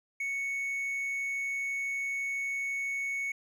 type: tone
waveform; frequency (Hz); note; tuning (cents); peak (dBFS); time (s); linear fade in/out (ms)
triangle; 2217; C#7; 0; -29; 0.2-3.32; 5
effects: none